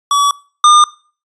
square tone pair in turn, 1141 / 1208.8 Hz, C#6 / D6, +50 / +50 cents, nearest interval minor second, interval 100 cents, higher second, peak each -10 / -5 dBFS, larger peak second, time 0.11-0.31 / 0.64-0.84 s, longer neither, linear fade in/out 2 ms, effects noise-tail reverb RT60 0.4 s tail -21 dB re dry + resampled to 22050 Hz

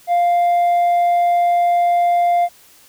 triangle tone with hard clipping, 698.5 Hz, F5, in tune, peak -11 dBFS, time 0.07-2.49 s, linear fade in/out 50 ms, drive 1 dB, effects white hiss -48 dBFS RMS until 2.88 s

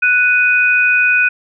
sine tone pair together, 1480 / 2493 Hz, F#6 / D#7, 0 / +3 cents, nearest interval major sixth, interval 903 cents, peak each -12 dBFS, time 0.02-1.29 s, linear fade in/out 10 ms, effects none

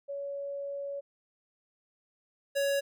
sine / square tone pair in turn, 562 / 558.9 Hz, C#5 / C#5, +24 / +14 cents, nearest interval unison, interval 10 cents, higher first, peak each -34 / -27 dBFS, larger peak second, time 0.08-1.01 / 2.55-2.81 s, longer first, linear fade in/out 20 ms, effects none

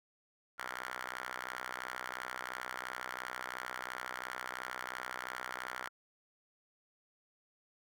5% pulse ring-modulated tone, 62.9 Hz, B1, 32 cents sharp, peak -26 dBFS, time 0.58-5.89 s, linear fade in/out 10 ms, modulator 1390 Hz, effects none

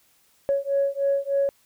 sine beating tone pair, 554.4 / 557.7 Hz, C#5 / C#5, 0 / +10 cents, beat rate 3.3 Hz, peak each -23 / -23 dBFS, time 0.49-1.49 s, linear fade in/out 0 ms, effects tanh soft clip ceiling -14 dBFS + white hiss -62 dBFS RMS until 1.65 s

